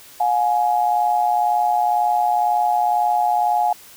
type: tone pair together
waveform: sine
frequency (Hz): 716 / 838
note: F5 / G#5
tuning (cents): +43 / +15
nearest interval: minor third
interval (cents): 272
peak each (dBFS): -18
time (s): 0.2-3.73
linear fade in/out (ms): 5
effects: white hiss -44 dBFS RMS until 3.96 s